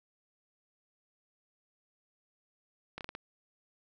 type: slowing click train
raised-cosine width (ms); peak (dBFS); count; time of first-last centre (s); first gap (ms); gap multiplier
0.3; -24; 5; 2.98-3.151; 28; 1.29
effects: none